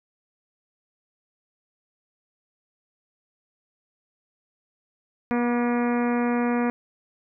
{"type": "harmonic tone with a mistuned harmonic", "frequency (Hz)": 240.8, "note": "B3", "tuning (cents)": -44, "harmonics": [1, 2, 3, 4, 5, 6, 7, 8, 9, 10], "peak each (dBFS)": [-22, -28, -32, -34, -36, -38, -39, -40, -41, -42], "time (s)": [5.31, 6.7], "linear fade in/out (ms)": 0, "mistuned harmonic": 5, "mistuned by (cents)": -23, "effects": []}